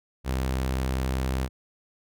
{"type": "tone", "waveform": "sawtooth", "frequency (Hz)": 65.1, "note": "C2", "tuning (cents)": -8, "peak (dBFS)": -21, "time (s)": [0.24, 1.49], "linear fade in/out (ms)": 50, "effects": []}